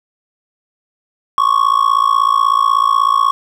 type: tone with amplitude modulation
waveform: triangle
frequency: 1108.7 Hz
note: C#6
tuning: in tune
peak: -4 dBFS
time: 1.38-3.31 s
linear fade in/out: 0 ms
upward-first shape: sine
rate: 56.3 Hz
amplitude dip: 95%
effects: none

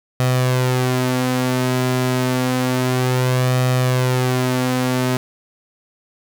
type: tone with flanger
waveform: sawtooth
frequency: 127.2 Hz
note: C3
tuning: 48 cents flat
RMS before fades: -18 dBFS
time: 0.2-5.17 s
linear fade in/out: 0 ms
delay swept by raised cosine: 1.6 to 4.9 ms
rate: 0.29 Hz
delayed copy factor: +0.5
effects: none

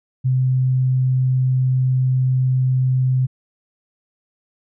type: tone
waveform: sine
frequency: 129.1 Hz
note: C3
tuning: 23 cents flat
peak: -14 dBFS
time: 0.24-3.27 s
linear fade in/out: 20 ms
effects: none

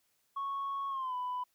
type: tone with pitch glide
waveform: sine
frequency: 1105 to 995.9 Hz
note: C#6 to B5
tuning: -6 to +14 cents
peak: -32 dBFS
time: 0.36-1.44 s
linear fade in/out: 10 ms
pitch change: -180 cents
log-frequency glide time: 0.89-1.15 s
effects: tanh soft clip ceiling -31 dBFS + white hiss -75 dBFS RMS until 1.54 s

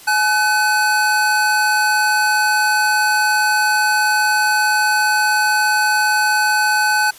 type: tone pair together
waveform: square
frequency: 847 / 1509.2 Hz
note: G#5 / F#6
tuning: +34 / +34 cents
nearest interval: minor seventh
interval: 1000 cents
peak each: -18 / -16 dBFS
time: 0.07-7.11 s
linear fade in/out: 10 ms
effects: white hiss -41 dBFS RMS until 7.18 s + resampled to 32000 Hz

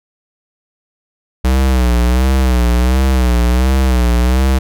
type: tone with vibrato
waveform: square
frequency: 62.7 Hz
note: B1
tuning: 27 cents sharp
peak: -10 dBFS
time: 1.44-4.59 s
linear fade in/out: 10 ms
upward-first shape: sine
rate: 1.4 Hz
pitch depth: 92 cents each way
effects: none

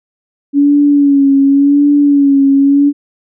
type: tone with vibrato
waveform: sine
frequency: 282 Hz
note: C#4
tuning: 30 cents sharp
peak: -5 dBFS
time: 0.53-2.93 s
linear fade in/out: 50 ms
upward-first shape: sine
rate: 0.9 Hz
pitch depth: 44 cents each way
effects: none

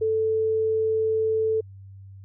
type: tone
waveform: sine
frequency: 440 Hz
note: A4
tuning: in tune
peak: -20 dBFS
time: 0.01-1.61 s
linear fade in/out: 10 ms
effects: added 97 Hz sine -41 dBFS peak until 2.24 s

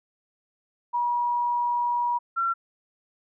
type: tone pair in turn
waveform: sine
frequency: 962 / 1360.5 Hz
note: B5 / F6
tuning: -46 / -46 cents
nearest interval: tritone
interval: 600 cents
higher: second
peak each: -22 dBFS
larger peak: neither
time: 0.93-2.19 / 2.36-2.54 s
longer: first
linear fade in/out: 20 ms
effects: none

